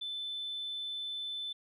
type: tone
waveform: sine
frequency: 3520 Hz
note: A7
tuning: in tune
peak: -35 dBFS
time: 0.01-1.53 s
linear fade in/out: 10 ms
effects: tanh soft clip ceiling -31 dBFS